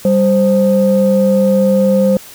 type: tone pair together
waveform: sine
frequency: 196.02 / 523.3 Hz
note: G3 / C5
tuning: 0 / 0 cents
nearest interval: octave + perfect fourth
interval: 1700 cents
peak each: -10 dBFS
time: 0.05-2.17 s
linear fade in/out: 2 ms
effects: tanh soft clip ceiling -2 dBFS + white hiss -36 dBFS RMS until 2.34 s